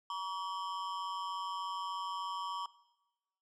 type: ring-modulated tone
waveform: square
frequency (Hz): 1045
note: C6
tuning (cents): -2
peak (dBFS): -34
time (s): 0.1-2.66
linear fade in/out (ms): 2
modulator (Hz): 91.7
effects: noise-tail reverb RT60 1.0 s tail -19 dB re dry + low-pass 5000 Hz 12 dB/octave